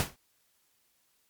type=noise with exponential decay; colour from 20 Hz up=pink; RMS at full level=-25 dBFS; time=0-0.16 s; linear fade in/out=0 ms; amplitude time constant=34 ms; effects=white hiss -71 dBFS RMS until 1.29 s + MP3 96 kbps